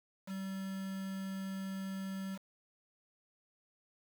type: tone with quantisation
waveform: triangle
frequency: 192.5 Hz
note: G3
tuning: 31 cents flat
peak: -36 dBFS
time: 0.26-2.39 s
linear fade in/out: 50 ms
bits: 8
effects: none